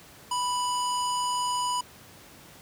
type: tone with low-pass filter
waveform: square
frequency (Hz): 987.8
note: B5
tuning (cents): 0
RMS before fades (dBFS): -28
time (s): 0.31-1.81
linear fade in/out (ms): 5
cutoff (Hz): 8300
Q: 2.1
effects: pink hiss -50 dBFS RMS until 2.61 s + high-pass 80 Hz 12 dB/octave